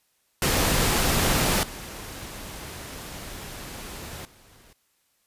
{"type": "noise with level steps", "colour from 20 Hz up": "pink", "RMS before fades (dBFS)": [-22, -38, -54], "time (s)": [0.42, 4.73], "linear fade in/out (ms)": 2, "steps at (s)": [1.63, 4.25], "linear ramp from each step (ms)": 2, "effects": ["white hiss -69 dBFS RMS until 5.26 s", "resampled to 32000 Hz"]}